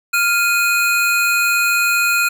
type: tone pair together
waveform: square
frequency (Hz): 1396.9 / 2489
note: F6 / D#7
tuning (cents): 0 / 0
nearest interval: minor seventh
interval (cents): 1000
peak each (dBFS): -17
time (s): 0.13-2.29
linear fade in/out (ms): 10
effects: none